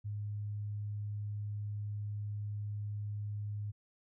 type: tone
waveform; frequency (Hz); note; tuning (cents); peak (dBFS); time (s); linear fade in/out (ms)
sine; 103.83; G#2; 0; -36; 0.04-3.72; 20
effects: none